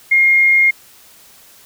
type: tone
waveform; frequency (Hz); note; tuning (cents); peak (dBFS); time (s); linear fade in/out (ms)
sine; 2134; C7; +34; -8; 0.11-0.71; 10
effects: white hiss -45 dBFS RMS until 1.65 s